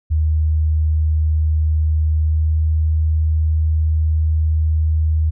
sine tone with pitch glide, 77.78 to 78.46 Hz, D#2 to D#2, 0 to +15 cents, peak -13 dBFS, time 0.1-5.31 s, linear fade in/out 20 ms, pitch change +15 cents, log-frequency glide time 2.19-2.58 s, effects none

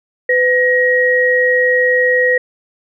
sine tone pair together, 502 / 1892 Hz, B4 / A#6, +28 / +25 cents, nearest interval octave + major seventh, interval 2297 cents, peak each -13 / -12 dBFS, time 0.29-2.38 s, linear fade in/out 5 ms, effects none

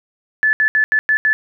sine tone bursts at uneven times, 1735 Hz, A6, 25 cents flat, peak -11 dBFS, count 6, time 0.43-0.53 / 0.6-0.68 / 0.75-0.84 / 0.92-0.99 / 1.09-1.17 / 1.25-1.33 s, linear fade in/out 0 ms, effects none

